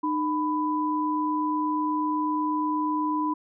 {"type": "tone pair together", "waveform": "sine", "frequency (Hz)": [304.7, 995.7], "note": ["D#4", "B5"], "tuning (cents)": [-36, 14], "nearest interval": "octave + minor sixth", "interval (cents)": 2050, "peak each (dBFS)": -26, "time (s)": [0.03, 3.34], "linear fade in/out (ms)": 10, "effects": []}